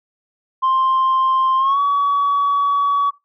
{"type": "tone with pitch glide", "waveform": "sine", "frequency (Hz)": [1051, 1133], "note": ["C6", "C#6"], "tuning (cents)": [7, 37], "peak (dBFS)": -12, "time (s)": [0.62, 3.11], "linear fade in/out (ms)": 20, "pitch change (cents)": 130, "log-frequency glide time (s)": [1.58, 1.8], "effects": ["noise-tail reverb RT60 0.2 s tail -17 dB re dry", "tanh soft clip ceiling -11 dBFS"]}